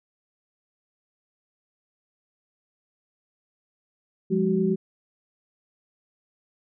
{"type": "tone cluster", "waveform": "sine", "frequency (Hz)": [177.4, 206.1, 377.5], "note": ["F3", "G#3", "F#4"], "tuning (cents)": [27, -13, 35], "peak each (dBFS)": [-25, -24, -24], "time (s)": [4.3, 4.76], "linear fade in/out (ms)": 20, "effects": []}